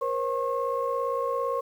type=tone cluster; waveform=sine; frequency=479.4 / 537 / 1083 Hz; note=A#4 / C5 / C#6; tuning=+48 / +45 / -41 cents; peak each=-29 dBFS; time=0.01-1.61 s; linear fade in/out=10 ms; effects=tanh soft clip ceiling -16 dBFS + 9-bit